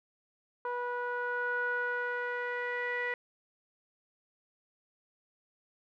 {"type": "tone with low-pass filter sweep", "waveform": "sawtooth", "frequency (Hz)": 488.2, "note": "B4", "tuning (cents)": -20, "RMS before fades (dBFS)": -34, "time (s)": [0.65, 3.14], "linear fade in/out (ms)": 2, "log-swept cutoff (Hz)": [1200, 2000], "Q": 6.8, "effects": []}